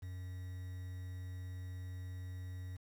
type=tone with quantisation; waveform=triangle; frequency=91.7 Hz; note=F#2; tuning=15 cents flat; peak=-40 dBFS; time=0.02-2.77 s; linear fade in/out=10 ms; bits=10; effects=none